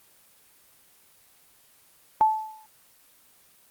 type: tone with exponential decay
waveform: sine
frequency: 871 Hz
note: A5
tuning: 18 cents flat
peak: -13 dBFS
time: 2.21-2.66 s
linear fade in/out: 0 ms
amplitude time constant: 97 ms
effects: white hiss -58 dBFS RMS until 3.7 s + Opus 24 kbps